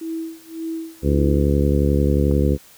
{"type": "tone with tremolo", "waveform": "sine", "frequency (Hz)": 325.8, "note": "E4", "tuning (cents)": -20, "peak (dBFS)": -23, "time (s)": [0.01, 1.64], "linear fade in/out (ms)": 5, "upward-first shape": "sine", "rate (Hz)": 1.8, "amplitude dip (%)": 95}
{"type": "harmonic tone", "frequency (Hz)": 71.3, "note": "C#2", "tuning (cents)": 49, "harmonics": [1, 2, 3, 4, 5, 6, 7], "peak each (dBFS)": [-18, -21, -23, -24, -25, -26, -26], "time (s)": [1.02, 2.58], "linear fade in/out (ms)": 50}
{"type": "click", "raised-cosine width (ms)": 1, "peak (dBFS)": -23, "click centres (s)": 2.313}
{"effects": ["white hiss -48 dBFS RMS until 2.77 s"]}